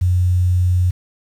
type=tone; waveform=sine; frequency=90 Hz; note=F#2; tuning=47 cents flat; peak=-12 dBFS; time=0.01-0.91 s; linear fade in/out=10 ms; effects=7-bit